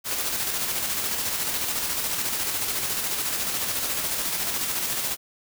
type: noise with tremolo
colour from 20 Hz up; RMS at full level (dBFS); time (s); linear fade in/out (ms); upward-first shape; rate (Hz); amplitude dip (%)
white; -26; 0.04-5.17; 50; square; 14; 30
effects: none